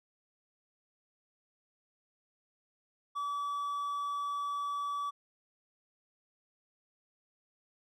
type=tone; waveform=triangle; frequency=1148 Hz; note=D6; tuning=40 cents flat; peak=-31 dBFS; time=3.15-5.11 s; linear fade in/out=20 ms; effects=none